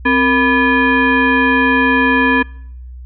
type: tone with frequency modulation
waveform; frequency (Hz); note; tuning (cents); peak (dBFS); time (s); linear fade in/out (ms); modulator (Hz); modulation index
sine; 987.8; B5; 0; -9; 0.05-2.43; 10; 725; 1.7
effects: noise-tail reverb RT60 0.7 s tail -25 dB re dry + added 62 Hz sine -29 dBFS peak until 3.05 s